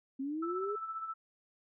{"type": "linear sweep", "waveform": "sine", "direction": "up", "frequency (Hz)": [261.8, 423.3], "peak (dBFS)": -34, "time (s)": [0.19, 0.76], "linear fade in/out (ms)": 10}
{"type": "tone with tremolo", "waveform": "sine", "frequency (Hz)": 1318.5, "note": "E6", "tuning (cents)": 0, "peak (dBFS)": -35, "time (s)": [0.42, 1.14], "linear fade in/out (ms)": 10, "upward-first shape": "sine", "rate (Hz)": 15, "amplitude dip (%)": 55}
{"effects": []}